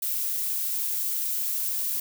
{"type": "noise", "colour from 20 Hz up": "violet", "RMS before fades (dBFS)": -28, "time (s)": [0.02, 2], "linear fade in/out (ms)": 5, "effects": []}